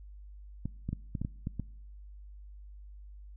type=clicks; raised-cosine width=5 ms; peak=-21 dBFS; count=8; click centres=0.656 / 0.89 / 0.93 / 1.152 / 1.216 / 1.249 / 1.471 / 1.597 s; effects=noise-tail reverb RT60 0.8 s tail -23 dB re dry + added 50 Hz sine -46 dBFS peak until 3.36 s